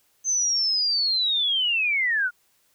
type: linear sweep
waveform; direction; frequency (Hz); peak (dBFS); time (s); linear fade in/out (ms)
sine; down; 6272 to 1396.9; -20; 0.24-2.31; 50
effects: white hiss -65 dBFS RMS until 2.74 s